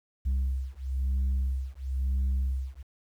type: beating tone pair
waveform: sine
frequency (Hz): 65.41 / 66.41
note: C2 / C2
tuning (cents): 0 / +26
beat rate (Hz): 1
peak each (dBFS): -27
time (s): 0.25-2.83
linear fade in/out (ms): 20
effects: tanh soft clip ceiling -23 dBFS + 10-bit